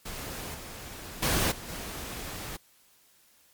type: noise with level steps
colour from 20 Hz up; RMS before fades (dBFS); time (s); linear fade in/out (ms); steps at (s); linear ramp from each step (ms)
pink; -38 / -42 / -26 / -42 / -38; 0.05-2.57; 10; 0.54 / 1.22 / 1.51 / 1.68; 10
effects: white hiss -62 dBFS RMS until 3.53 s + MP3 96 kbps